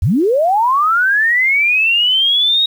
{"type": "linear sweep", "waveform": "sine", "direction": "up", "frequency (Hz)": [63.6, 3796], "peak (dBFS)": -10, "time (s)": [0.02, 2.66], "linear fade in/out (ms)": 5, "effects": ["7-bit"]}